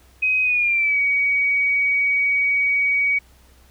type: tone with pitch glide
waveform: sine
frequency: 2520 to 2258 Hz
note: D#7 to C#7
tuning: +21 to +31 cents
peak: -16 dBFS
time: 0.22-3.19 s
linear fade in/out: 10 ms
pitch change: -190 cents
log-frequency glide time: 0.43-0.99 s
effects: added 63 Hz sine -51 dBFS peak until 3.7 s + pink hiss -55 dBFS RMS until 3.7 s